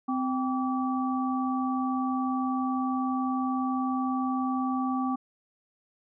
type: tone cluster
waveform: sine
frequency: 258.1 / 786 / 1152 Hz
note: C4 / G5 / D6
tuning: -23 / +4 / -34 cents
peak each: -27 / -33 / -33 dBFS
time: 0.08-5.16 s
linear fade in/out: 10 ms
effects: none